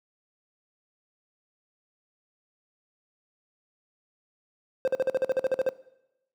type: tone bursts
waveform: triangle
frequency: 523.3 Hz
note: C5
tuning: in tune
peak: -19 dBFS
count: 12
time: 4.85-5.69 s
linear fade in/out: 0 ms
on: 26 ms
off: 48 ms
effects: noise-tail reverb RT60 0.9 s tail -19 dB re dry + high-pass 150 Hz 12 dB/octave